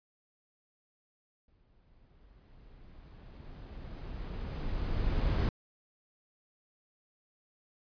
brown noise with exponential growth, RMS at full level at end -27 dBFS, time 1.48-5.49 s, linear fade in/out 2 ms, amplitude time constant 870 ms, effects resampled to 11025 Hz

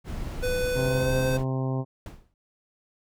brown noise, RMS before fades -32 dBFS, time 0.04-1.45 s, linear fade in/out 50 ms
square tone with pitch glide, 498.8 to 515.8 Hz, B4 to C5, +17 to -25 cents, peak -26 dBFS, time 0.42-1.38 s, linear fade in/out 20 ms, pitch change +58 cents, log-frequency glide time 0.84-1.13 s
harmonic tone, 131.5 Hz, C3, 9 cents sharp, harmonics 1 / 2 / 3 / 4 / 5 / 6 / 7 / 8, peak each -26 / -32 / -36 / -38 / -40 / -42 / -43 / -44 dBFS, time 0.74-1.85 s, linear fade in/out 50 ms
brown noise with exponential decay, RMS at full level -33 dBFS, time 2.06-2.34 s, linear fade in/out 2 ms, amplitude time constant 59 ms
effects none

